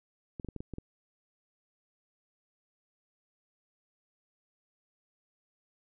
clicks, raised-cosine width 3 ms, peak -26 dBFS, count 7, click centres 0.398 / 0.447 / 0.487 / 0.563 / 0.605 / 0.737 / 0.784 s, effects none

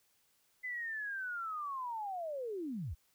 sine linear sweep, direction down, 2033 to 54.5 Hz, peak -37 dBFS, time 0.63-2.95 s, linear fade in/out 20 ms, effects white hiss -73 dBFS RMS until 3.14 s

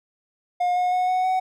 triangle tone with pitch steps, 715 / 722.9 / 730.9 / 738.9 / 747.1 Hz, F5 / F#5 / F#5 / F#5 / F#5, +41 / -40 / -21 / -3 / +17 cents, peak -17 dBFS, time 0.6-1.4 s, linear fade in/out 10 ms, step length 160 ms, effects none

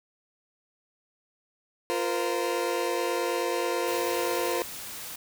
30% pulse chord, F suspended fourth, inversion none, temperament equal with one note detuned, 349.2 / 466.2 / 515.5 Hz, F4 / Bb4 / C5, 0 / 0 / -26 cents, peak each -28 dBFS, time 1.9-4.62 s, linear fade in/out 0 ms
white noise, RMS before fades -39 dBFS, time 3.87-5.16 s, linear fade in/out 5 ms
effects none

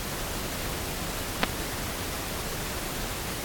clicks, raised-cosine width 0.3 ms, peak -4 dBFS, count 2, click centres 1.433 / 1.437 s, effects pink hiss -33 dBFS RMS until 3.44 s + AAC 64 kbps

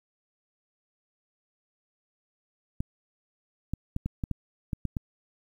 clicks, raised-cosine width 5 ms, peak -17 dBFS, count 9, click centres 2.805 / 3.736 / 3.964 / 4.06 / 4.238 / 4.313 / 4.732 / 4.853 / 4.968 s, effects 9-bit

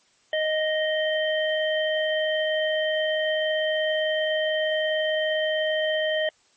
harmonic tone, 622.3 Hz, D#5, in tune, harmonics 1 / 3 / 5, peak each -23 / -28 / -30 dBFS, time 0.33-6.29 s, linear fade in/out 2 ms, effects white hiss -62 dBFS RMS until 6.56 s + MP3 32 kbps

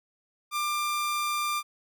sawtooth tone, 1191 Hz, D6, 24 cents sharp, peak -23 dBFS, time 0.51-1.63 s, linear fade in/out 50 ms, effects none

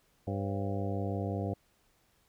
harmonic tone with a mistuned harmonic, 99.1 Hz, G2, 19 cents sharp, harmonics 1 / 2 / 3 / 4 / 5 / 6 / 7 / 8, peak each -34 / -38 / -40 / -42 / -41 / -43 / -42 / -49 dBFS, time 0.27-1.54 s, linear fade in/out 5 ms, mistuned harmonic 6, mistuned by -100 cents, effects pink hiss -70 dBFS RMS until 2.28 s

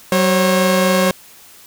sawtooth tone pair together, 188.6 / 541.7 Hz, F#3 / C#5, +33 / -40 cents, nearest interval octave + tritone, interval 1827 cents, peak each -11 dBFS, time 0.12-1.11 s, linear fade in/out 2 ms, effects white hiss -43 dBFS RMS until 1.66 s

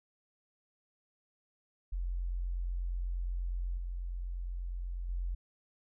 sine tone with level steps, 44.17 Hz, F1, 20 cents sharp, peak -32 / -35 / -32 dBFS, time 1.92-5.35 s, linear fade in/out 10 ms, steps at 3.77 / 5.09 s, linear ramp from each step 5 ms, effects none

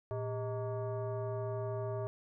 sine tone with frequency modulation, 114.1 Hz, A#2, 37 cents flat, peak -34 dBFS, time 0.11-2.07 s, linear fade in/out 0 ms, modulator 516 Hz, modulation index 1.2, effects none

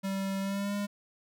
square tone with pitch glide, 194.2 to 203.3 Hz, G3 to G#3, -16 to -37 cents, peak -31 dBFS, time 0.03-0.87 s, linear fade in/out 20 ms, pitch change +79 cents, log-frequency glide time 0.4-0.75 s, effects none

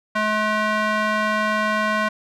square tone with band-pass filter, 213.9 Hz, A3, 49 cents flat, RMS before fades -21 dBFS, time 0.15-2.09 s, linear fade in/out 10 ms, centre 1400 Hz, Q 1.4, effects none

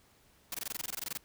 white noise bursts, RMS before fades -37 dBFS, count 15, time 0.52-1.174 s, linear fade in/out 2 ms, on 24 ms, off 21 ms, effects pink hiss -65 dBFS RMS until 1.24 s

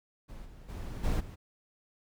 brown noise with level steps, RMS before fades -45 / -50 / -39 / -29 / -44 dBFS, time 0.28-1.36 s, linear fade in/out 20 ms, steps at 0.44 / 0.68 / 1.03 / 1.19 s, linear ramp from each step 20 ms, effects none

